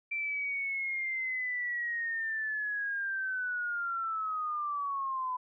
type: linear sweep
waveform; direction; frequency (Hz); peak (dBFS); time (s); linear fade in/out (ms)
sine; down; 2349 to 1000; -31; 0.11-5.37; 10
effects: none